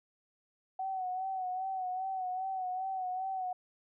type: tone with vibrato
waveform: sine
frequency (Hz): 750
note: F#5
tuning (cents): +23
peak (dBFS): -33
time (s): 0.79-3.53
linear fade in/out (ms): 5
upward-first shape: sine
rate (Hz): 2.5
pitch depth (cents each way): 46
effects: none